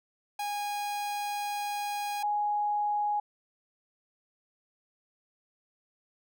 45% pulse / sine tone pair in turn, 822 / 831.1 Hz, G#5 / G#5, -18 / +1 cents, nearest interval unison, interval 19 cents, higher second, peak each -31 / -26 dBFS, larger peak second, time 0.39-2.23 / 2.23-3.2 s, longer first, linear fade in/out 5 ms, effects none

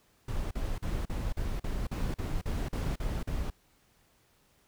brown noise bursts, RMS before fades -32 dBFS, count 12, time 0.28-3.502 s, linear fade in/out 5 ms, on 230 ms, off 42 ms, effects pink hiss -67 dBFS RMS until 4.67 s

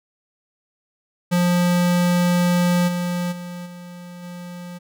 square tone with level steps, 176.5 Hz, F3, 19 cents sharp, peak -16 / -22 / -31 / -36 / -33 dBFS, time 1.31-4.79 s, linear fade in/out 20 ms, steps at 2.87 / 3.31 / 3.65 / 4.22 s, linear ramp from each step 20 ms, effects none

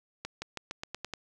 accelerating click train, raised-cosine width 0.2 ms, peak -19 dBFS, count 8, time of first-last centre 0.25-1.137 s, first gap 170 ms, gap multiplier 0.9, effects none

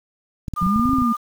clicks, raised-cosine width 5 ms, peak -15 dBFS, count 11, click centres 0.482 / 0.537 / 0.626 / 0.665 / 0.761 / 0.796 / 0.856 / 0.893 / 0.933 / 0.985 / 1.02 s
sine tone, 1207 Hz, D6, 47 cents sharp, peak -20 dBFS, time 0.56-1.17 s, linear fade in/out 20 ms
sine linear two-way sweep, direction up then down, 170.9 to 270 to 222.3 Hz, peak -17 dBFS, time 0.61-1.13 s, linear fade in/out 10 ms, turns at 0.93 s
effects 7-bit

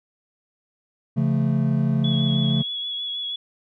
triangle chord, Db augmented, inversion none, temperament equal with one note detuned, 138.59 / 171.02 / 220 Hz, Db3 / F3 / A3, 0 / -36 / 0 cents, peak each -19 / -23 / -21 dBFS, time 1.16-2.63 s, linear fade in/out 20 ms
sine tone with vibrato, 3375 Hz, G#7, 27 cents sharp, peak -26 dBFS, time 2.04-3.36 s, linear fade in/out 5 ms, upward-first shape triangle, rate 6.3 Hz, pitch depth 26 cents each way
effects none

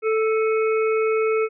harmonic tone with a mistuned harmonic, 440 Hz, A4, in tune, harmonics 1 / 3 / 5 / 6, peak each -18 / -28 / -32 / -34 dBFS, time 0.02-1.49 s, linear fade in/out 50 ms, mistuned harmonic 6, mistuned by -78 cents, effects none

